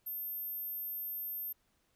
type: tone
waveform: sine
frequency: 13290 Hz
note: G#9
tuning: in tune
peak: -37 dBFS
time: 0.06-1.53 s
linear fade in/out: 10 ms
effects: pink hiss -75 dBFS RMS until 1.95 s